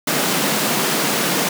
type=high-pass noise; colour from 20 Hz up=pink; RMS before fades=-19 dBFS; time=0.07-1.49 s; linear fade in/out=5 ms; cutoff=150 Hz; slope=48 dB/octave; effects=none